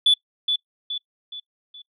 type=tone with echo; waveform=sine; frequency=3462 Hz; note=A7; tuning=29 cents flat; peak=-11 dBFS; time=0.06-0.14 s; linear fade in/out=5 ms; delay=420 ms; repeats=4; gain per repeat=-7 dB; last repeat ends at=1.82 s; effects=noise-tail reverb RT60 0.1 s tail -23 dB re dry + tanh soft clip ceiling -10 dBFS